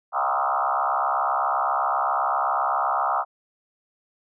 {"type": "tone with frequency modulation", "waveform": "sine", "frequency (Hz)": 1008, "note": "B5", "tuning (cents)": 35, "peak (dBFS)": -20, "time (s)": [0.12, 3.25], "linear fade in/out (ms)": 50, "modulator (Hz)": 67.7, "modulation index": 4.9, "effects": []}